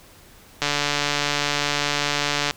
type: click train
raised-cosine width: 0.2 ms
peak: -4 dBFS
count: 275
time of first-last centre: 0.62-2.51 s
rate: 145 Hz
effects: pink hiss -49 dBFS RMS until 2.56 s